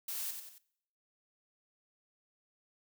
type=noise with echo; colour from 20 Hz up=blue; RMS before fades=-39 dBFS; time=0.08-0.31 s; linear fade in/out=5 ms; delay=91 ms; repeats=3; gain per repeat=-6 dB; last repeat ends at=0.583 s; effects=noise-tail reverb RT60 0.7 s tail -21 dB re dry